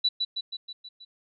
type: tone with echo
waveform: sine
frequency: 3951 Hz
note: B7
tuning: in tune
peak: -20 dBFS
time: 0.04-0.09 s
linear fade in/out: 10 ms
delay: 160 ms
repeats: 6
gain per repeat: -4 dB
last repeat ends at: 1.05 s
effects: none